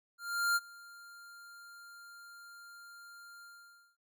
square tone with ADSR envelope, 1396.9 Hz, F6, in tune, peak -27 dBFS, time 0.18-3.97 s, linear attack 380 ms, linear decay 35 ms, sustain -24 dB, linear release 540 ms, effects none

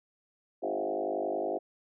sine tone with frequency modulation, 524 Hz, C5, 2 cents sharp, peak -29 dBFS, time 0.62-1.59 s, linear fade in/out 20 ms, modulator 50.9 Hz, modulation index 4.1, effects none

